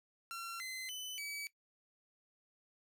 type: tone with pitch steps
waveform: sawtooth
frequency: 1363 / 2053 / 3012 / 2285 Hz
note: F6 / C7 / F#7 / D7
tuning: -43 / -33 / +30 / -48 cents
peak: -38 dBFS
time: 0.31-1.47 s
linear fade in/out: 0 ms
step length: 290 ms
effects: noise-tail reverb RT60 0.1 s tail -17 dB re dry

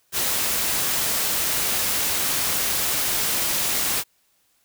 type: noise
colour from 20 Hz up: white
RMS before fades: -23 dBFS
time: 0.12-4.04 s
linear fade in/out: 50 ms
effects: white hiss -65 dBFS RMS until 4.64 s

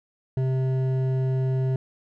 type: tone with hard clipping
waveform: triangle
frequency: 130.81 Hz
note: C3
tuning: in tune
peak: -23 dBFS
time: 0.37-1.76 s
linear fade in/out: 2 ms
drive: 13 dB
effects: none

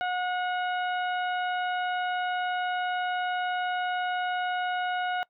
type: harmonic tone with a mistuned harmonic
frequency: 726 Hz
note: F#5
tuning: 33 cents flat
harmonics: 1 / 2 / 3 / 4 / 5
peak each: -28 / -32 / -42 / -41 / -46 dBFS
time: 0.01-5.23 s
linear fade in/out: 0 ms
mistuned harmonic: 5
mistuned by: +51 cents
effects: noise-tail reverb RT60 0.1 s tail -22 dB re dry

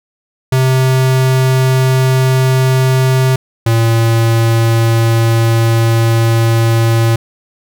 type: tone pair in turn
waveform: square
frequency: 130.5 / 114.38 Hz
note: C3 / A#2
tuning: -4 / -32 cents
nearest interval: major second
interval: 228 cents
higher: first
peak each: -9 dBFS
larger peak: neither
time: 0.52-3.36 / 3.66-7.16 s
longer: second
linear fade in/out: 5 ms
effects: none

